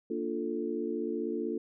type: chord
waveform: sine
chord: Bb major seventh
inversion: none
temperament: equal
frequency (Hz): 233.1 / 293.7 / 349.2 / 440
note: Bb3 / D4 / F4 / A4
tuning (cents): 0 / 0 / 0 / 0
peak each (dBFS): -37 / -37 / -35 / -36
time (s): 0.1-1.58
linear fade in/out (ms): 5
effects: none